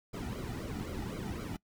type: noise with flanger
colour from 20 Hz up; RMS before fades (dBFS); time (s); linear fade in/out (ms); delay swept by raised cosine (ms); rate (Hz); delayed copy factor
brown; -39; 0.13-1.57; 10; 1.1 to 1.88; 3.9; -0.85
effects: noise-tail reverb RT60 0.1 s tail -23 dB re dry